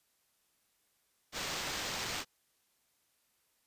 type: noise with sample-and-hold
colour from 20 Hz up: white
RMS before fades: -38 dBFS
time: 1.32-2.25 s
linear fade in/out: 50 ms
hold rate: 11025 Hz
effects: white hiss -75 dBFS RMS until 3.66 s + resampled to 32000 Hz